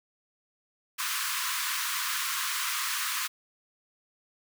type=high-pass noise; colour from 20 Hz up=pink; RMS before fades=-31 dBFS; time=0.98-3.28 s; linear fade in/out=20 ms; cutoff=1000 Hz; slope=96 dB/octave; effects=none